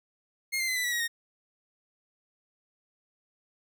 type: tone with pitch steps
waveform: sawtooth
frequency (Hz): 2138 / 2088 / 2039 / 1991.4 / 1944.8 / 1899.2 / 1854.8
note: C7 / C7 / C7 / B6 / B6 / A#6 / A#6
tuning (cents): +37 / -4 / -45 / +14 / -27 / +32 / -9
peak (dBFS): -24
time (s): 0.52-1.08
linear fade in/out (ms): 20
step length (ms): 80
effects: none